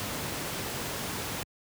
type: noise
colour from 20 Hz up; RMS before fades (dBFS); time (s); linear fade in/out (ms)
pink; -34; 0-1.43; 0
effects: high-pass 80 Hz 12 dB/octave